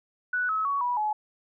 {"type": "tone with pitch steps", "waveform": "sine", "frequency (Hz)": [1480, 1288.4, 1121.6, 976.4, 850], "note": ["F#6", "E6", "C#6", "B5", "G#5"], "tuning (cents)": [0, -40, 20, -20, 40], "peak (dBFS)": -24, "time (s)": [0.33, 1.13], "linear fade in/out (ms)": 5, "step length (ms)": 160, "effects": []}